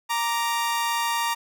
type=tone pair together; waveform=sawtooth; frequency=932.4 / 1174.7 Hz; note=A#5 / D6; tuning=0 / 0 cents; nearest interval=major third; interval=400 cents; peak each=-20 / -26 dBFS; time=0.09-1.35 s; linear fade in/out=20 ms; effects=none